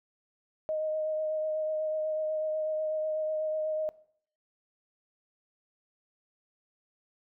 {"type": "tone with vibrato", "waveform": "sine", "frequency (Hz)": 622, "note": "D#5", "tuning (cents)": -1, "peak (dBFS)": -28, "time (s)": [0.69, 3.89], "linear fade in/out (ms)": 0, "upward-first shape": "triangle", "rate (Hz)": 8.1, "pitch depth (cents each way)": 17, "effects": ["noise-tail reverb RT60 0.6 s tail -20 dB re dry"]}